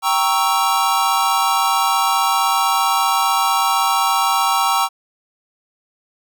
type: chord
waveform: square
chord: G diminished seventh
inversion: none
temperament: equal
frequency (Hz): 784 / 932.3 / 1108.7 / 1318.5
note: G5 / Bb5 / Db6 / Fb6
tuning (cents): 0 / 0 / 0 / 0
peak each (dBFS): -21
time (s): 0.02-4.89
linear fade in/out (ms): 50
effects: none